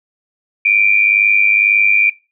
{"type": "tone pair together", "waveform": "sine", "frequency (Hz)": [2333, 2435], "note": ["D7", "D#7"], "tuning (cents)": [-12, -38], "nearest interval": "minor second", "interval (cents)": 74, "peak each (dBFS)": -12, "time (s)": [0.65, 2.1], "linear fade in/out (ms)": 5, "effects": ["noise-tail reverb RT60 0.3 s tail -22 dB re dry"]}